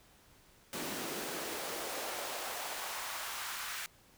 pink noise with high-pass filter sweep, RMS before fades -40 dBFS, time 0.73-3.86 s, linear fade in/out 0 ms, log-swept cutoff 230 to 1500 Hz, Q 1.4, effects pink hiss -63 dBFS RMS until 4.17 s

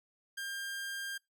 sawtooth tone, 1600 Hz, G6, 35 cents sharp, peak -34 dBFS, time 0.37-1.18 s, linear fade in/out 10 ms, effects noise-tail reverb RT60 0.2 s tail -24 dB re dry

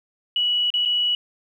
sine tone with dropouts, 2935 Hz, F#7, 15 cents flat, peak -18 dBFS, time 0.36-1.15 s, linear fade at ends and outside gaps 2 ms, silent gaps 0.703-0.739 / 0.852-0.857 s, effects 9-bit

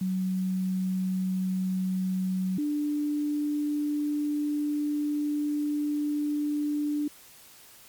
sine tone pair in turn, 186.7 / 295.2 Hz, F#3 / D4, +16 / +9 cents, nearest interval minor sixth, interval 793 cents, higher second, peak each -25 dBFS, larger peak neither, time 0.01-2.58 / 2.58-7.08 s, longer second, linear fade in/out 5 ms, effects white hiss -52 dBFS RMS until 7.88 s + MP3 96 kbps

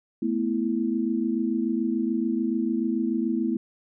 sine chord, A suspended second, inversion none, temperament equal, 220 / 246.9 / 329.6 Hz, A3 / B3 / E4, 0 / 0 / 0 cents, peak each -27 dBFS, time 0.22-3.57 s, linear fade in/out 5 ms, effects none

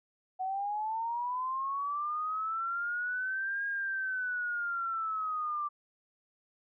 sine linear two-way sweep, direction up then down, 740 to 1630 to 1172 Hz, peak -31 dBFS, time 0.39-5.69 s, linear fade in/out 20 ms, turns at 3.66 s, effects none

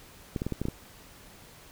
clicks, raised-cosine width 3 ms, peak -17 dBFS, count 7, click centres 0.362 / 0.419 / 0.466 / 0.523 / 0.616 / 0.654 / 0.685 s, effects pink hiss -52 dBFS RMS until 1.71 s

